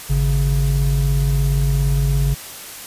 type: tone pair together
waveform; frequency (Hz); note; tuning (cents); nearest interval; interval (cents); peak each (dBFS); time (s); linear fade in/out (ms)
triangle; 51.91 / 138.59; G#1 / C#3; 0 / 0; octave + perfect fourth; 1700; -15; 0.09-2.35; 20
effects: white hiss -34 dBFS RMS until 2.86 s + resampled to 32000 Hz